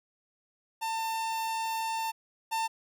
45% pulse tone pair in turn, 897 / 897 Hz, A5 / A5, +33 / +33 cents, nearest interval unison, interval 0 cents, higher neither, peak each -30 / -28 dBFS, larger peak second, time 0.81-2.12 / 2.51-2.68 s, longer first, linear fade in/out 20 ms, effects none

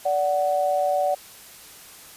sine tone pair together, 581 / 744.3 Hz, D5 / F#5, -19 / +10 cents, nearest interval major third, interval 429 cents, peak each -22 dBFS, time 0.05-1.15 s, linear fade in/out 10 ms, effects white hiss -45 dBFS RMS until 2.16 s + resampled to 32000 Hz

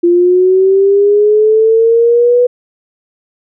sine linear sweep, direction up, 343.5 to 493.9 Hz, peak -5 dBFS, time 0.03-2.47 s, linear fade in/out 10 ms, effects none

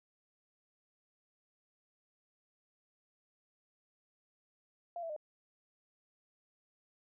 sine tone with pitch steps, 691 / 661 / 607 Hz, F5 / E5 / D#5, -19 / +5 / -43 cents, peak -38 dBFS, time 4.96-5.164 s, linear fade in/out 2 ms, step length 68 ms, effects none

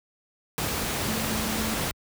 sine tone in noise, 220 Hz, A3, in tune, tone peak -31 dBFS, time 1.08-1.74 s, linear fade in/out 0 ms, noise pink, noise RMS -28 dBFS, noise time 0.58-1.91 s, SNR -6 dB, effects high-pass 60 Hz 12 dB/octave

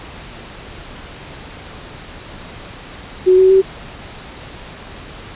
sine tone with pitch steps, 370 / 376.5 / 383 Hz, F#4 / F#4 / G4, 0 / +30 / -40 cents, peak -6 dBFS, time 3.26-3.62 s, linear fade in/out 20 ms, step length 120 ms, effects pink hiss -34 dBFS RMS until 5.35 s + resampled to 8000 Hz

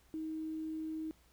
sine tone with quantisation, 315.9 Hz, D#4, 26 cents sharp, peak -37 dBFS, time 0.14-1.11 s, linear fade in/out 0 ms, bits 11, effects added 60 Hz sine -67 dBFS peak until 1.32 s + pink hiss -68 dBFS RMS until 1.32 s

